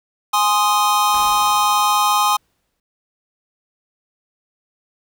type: chord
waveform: square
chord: Ab major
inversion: none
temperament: equal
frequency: 830.6 / 1046.5 / 1244.5 Hz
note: Ab5 / C6 / Eb6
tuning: 0 / 0 / 0 cents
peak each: -19 / -19 / -19 dBFS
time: 0.33-2.37 s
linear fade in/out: 10 ms
type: noise with exponential decay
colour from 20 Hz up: pink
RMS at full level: -34 dBFS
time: 1.14-2.8 s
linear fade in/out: 2 ms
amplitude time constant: 360 ms
effects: none